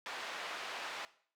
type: band-pass noise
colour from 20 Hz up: pink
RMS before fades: -43 dBFS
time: 0.06-1.05 s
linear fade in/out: 0 ms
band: 780 to 3600 Hz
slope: 12 dB/octave
effects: noise-tail reverb RT60 0.5 s tail -17 dB re dry